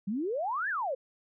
sine exponential two-way sweep, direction up then down, 185 to 1809 to 491.2 Hz, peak -29 dBFS, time 0.07-0.95 s, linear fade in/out 10 ms, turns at 0.69 s, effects none

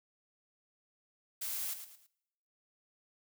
blue noise with echo, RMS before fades -38 dBFS, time 1.41-1.74 s, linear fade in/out 10 ms, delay 110 ms, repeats 3, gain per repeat -9 dB, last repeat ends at 2.07 s, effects noise-tail reverb RT60 0.9 s tail -25 dB re dry

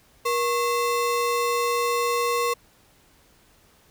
square ring-modulated tone, 784 Hz, G5, in tune, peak -19 dBFS, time 0.25-2.54 s, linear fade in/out 10 ms, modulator 307 Hz, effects pink hiss -58 dBFS RMS until 3.9 s

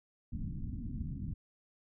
pink low-pass noise, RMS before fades -39 dBFS, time 0.32-1.34 s, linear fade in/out 10 ms, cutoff 260 Hz, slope 48 dB/octave, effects none

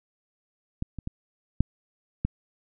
clicks, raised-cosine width 5 ms, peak -16 / -23 / -19 / -7 / -12 dBFS, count 5, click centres 0.824 / 0.987 / 1.074 / 1.606 / 2.25 s, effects none

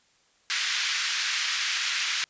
pink band-pass noise, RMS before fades -28 dBFS, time 0.5-2.24 s, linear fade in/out 0 ms, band 1600 to 6400 Hz, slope 24 dB/octave, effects white hiss -64 dBFS RMS until 2.29 s + resampled to 16000 Hz

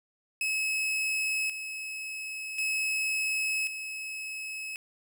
40% pulse tone with tremolo, 2577 Hz, E7, 40 cents flat, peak -26 dBFS, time 0.41-4.76 s, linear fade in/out 2 ms, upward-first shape square, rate 0.46 Hz, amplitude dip 60%, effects none

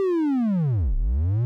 triangle linear two-way sweep, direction down then up, 396.2 to 30.08 to 125 Hz, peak -17 dBFS, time 0-1.45 s, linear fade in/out 0 ms, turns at 0.96 s, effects none

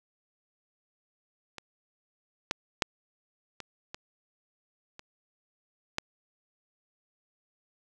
clicks, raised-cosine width 0.2 ms, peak -23 / -10 / -6 / -22 / -21 / -27 / -11 dBFS, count 7, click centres 1.583 / 2.511 / 2.822 / 3.603 / 3.945 / 4.994 / 5.984 s, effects none

